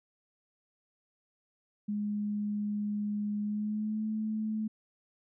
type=tone with pitch glide; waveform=sine; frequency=207.7 to 216.8 Hz; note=G#3 to A3; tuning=0 to -25 cents; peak=-30 dBFS; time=1.88-4.68 s; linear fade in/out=10 ms; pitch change=+75 cents; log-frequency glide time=3.41-4.05 s; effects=none